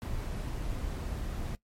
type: noise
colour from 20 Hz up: brown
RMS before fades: -35 dBFS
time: 0.02-1.55 s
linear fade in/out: 0 ms
effects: noise-tail reverb RT60 0.1 s tail -18 dB re dry + MP3 64 kbps